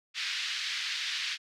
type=band-pass noise; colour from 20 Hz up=white; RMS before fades=-34 dBFS; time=0.14-1.38 s; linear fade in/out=50 ms; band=1700 to 4500 Hz; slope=24 dB/octave; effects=none